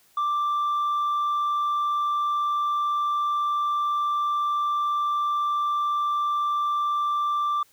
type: tone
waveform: sine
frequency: 1177 Hz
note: D6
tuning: 3 cents sharp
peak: -19 dBFS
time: 0.17-7.63 s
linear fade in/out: 5 ms
effects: tanh soft clip ceiling -21 dBFS + white hiss -60 dBFS RMS until 7.72 s